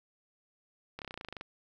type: slowing click train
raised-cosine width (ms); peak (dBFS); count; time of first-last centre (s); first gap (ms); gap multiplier
0.3; -25; 13; 0.99-1.411; 28; 1.04
effects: 11-bit